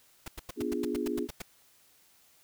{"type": "noise bursts", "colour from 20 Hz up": "pink", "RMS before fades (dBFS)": -39, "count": 11, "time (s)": [0.26, 1.421], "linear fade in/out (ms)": 5, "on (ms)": 21, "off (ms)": 93}
{"type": "chord", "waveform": "sine", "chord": "B diminished seventh", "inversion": "none", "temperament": "equal", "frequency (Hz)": [246.9, 293.7, 349.2, 415.3], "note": ["B3", "D4", "F4", "Ab4"], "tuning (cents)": [0, 0, 0, 0], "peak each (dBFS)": -35, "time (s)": [0.56, 1.28], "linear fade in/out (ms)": 50}
{"effects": ["white hiss -63 dBFS RMS until 2.43 s"]}